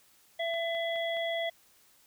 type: harmonic tone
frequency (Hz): 669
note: E5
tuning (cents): +25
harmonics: 1 / 3 / 5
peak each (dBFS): -31 / -36 / -38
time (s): 0.39-1.5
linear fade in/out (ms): 10
type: click train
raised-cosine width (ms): 0.3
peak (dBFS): -34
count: 4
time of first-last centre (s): 0.54-1.169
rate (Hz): 4.77
effects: white hiss -63 dBFS RMS until 2.06 s